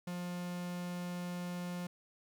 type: tone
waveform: 45% pulse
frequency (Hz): 176.9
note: F3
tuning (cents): +23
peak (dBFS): -38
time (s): 0.07-1.87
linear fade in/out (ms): 5
effects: 13-bit